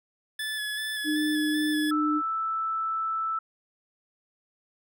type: tone with vibrato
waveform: 25% pulse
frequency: 1721 Hz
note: A6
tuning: 39 cents flat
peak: -26 dBFS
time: 0.39-1.91 s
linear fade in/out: 5 ms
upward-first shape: square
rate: 2.6 Hz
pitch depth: 19 cents each way
type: tone with pitch glide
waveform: sine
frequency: 303.8 to 301.7 Hz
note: D#4 to D4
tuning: -41 to +47 cents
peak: -24 dBFS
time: 1.04-2.22 s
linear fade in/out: 50 ms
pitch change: -12 cents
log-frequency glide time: 1.88-2.05 s
type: tone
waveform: sine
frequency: 1318.5 Hz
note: E6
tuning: in tune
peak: -26 dBFS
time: 1.91-3.39 s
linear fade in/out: 5 ms
effects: none